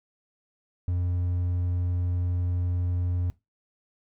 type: tone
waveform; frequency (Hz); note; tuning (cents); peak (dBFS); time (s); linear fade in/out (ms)
triangle; 88.8; F2; +29; -22; 0.88-3.3; 0
effects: noise-tail reverb RT60 0.2 s tail -19 dB re dry